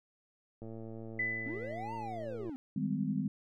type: click train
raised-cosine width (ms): 2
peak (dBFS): -33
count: 211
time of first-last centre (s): 0.62-2.495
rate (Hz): 112
type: tone with exponential decay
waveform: sine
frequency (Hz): 2000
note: B6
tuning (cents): +21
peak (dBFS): -29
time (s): 1.19-2.25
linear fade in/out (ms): 5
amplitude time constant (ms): 230
type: linear two-way sweep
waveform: triangle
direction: up then down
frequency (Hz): 246.9 to 938 to 246.9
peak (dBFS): -37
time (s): 1.46-2.56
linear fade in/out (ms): 0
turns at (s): 1.94
type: chord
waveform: sine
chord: Ab major seventh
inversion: second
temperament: equal with one note detuned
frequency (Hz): 155.56 / 196 / 207.7 / 255.5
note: Eb3 / G3 / Ab3 / C4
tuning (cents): 0 / 0 / 0 / -41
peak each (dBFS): -37 / -35 / -37 / -36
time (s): 2.76-3.28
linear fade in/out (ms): 5
effects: none